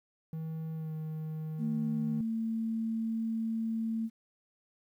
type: tone with pitch glide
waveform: triangle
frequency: 160 to 156.71 Hz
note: D#3 to D#3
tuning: +49 to +13 cents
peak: -33 dBFS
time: 0.33-2.21 s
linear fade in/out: 2 ms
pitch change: -36 cents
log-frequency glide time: 0.74-0.93 s
type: tone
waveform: sine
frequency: 224.8 Hz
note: A3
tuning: 37 cents sharp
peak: -30 dBFS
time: 1.58-4.1 s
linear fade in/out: 50 ms
effects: 11-bit